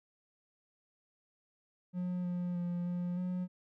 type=tone with pitch steps; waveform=triangle; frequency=179.7 / 177.4 / 175.1 / 176.8 / 181.2 Hz; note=F3 / F3 / F3 / F3 / F#3; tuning=+50 / +27 / +5 / +22 / -36 cents; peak=-31 dBFS; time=1.93-3.48 s; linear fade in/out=50 ms; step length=310 ms; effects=none